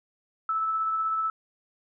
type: tone with tremolo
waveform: sine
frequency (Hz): 1311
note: E6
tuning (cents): -10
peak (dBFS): -23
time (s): 0.49-1.3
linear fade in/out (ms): 2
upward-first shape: triangle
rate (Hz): 16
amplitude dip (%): 30
effects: none